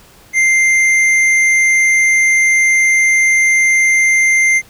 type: tone with hard clipping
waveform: sine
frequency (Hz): 2093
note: C7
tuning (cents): 0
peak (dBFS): -10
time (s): 0.33-4.62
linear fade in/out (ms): 50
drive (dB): 8
effects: pink hiss -44 dBFS RMS until 4.69 s